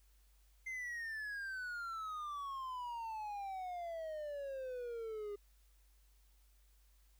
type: exponential sweep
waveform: triangle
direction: down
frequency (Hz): 2093 to 404.1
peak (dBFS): -39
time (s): 0.66-5.36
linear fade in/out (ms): 10
effects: added 50 Hz sine -65 dBFS peak until 7.19 s + white hiss -75 dBFS RMS until 7.19 s